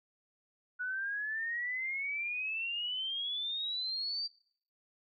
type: exponential sweep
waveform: sine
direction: up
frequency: 1465 to 4699 Hz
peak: -33 dBFS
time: 0.79-4.28 s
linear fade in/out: 20 ms
effects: noise-tail reverb RT60 0.6 s tail -23 dB re dry + MP3 96 kbps